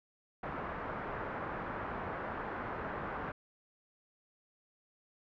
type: low-pass noise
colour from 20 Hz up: white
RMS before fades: -40 dBFS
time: 0.43-3.32 s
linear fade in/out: 5 ms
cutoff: 1500 Hz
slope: 24 dB/octave
effects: none